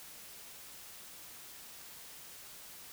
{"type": "silence", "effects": ["white hiss -51 dBFS RMS until 2.92 s"]}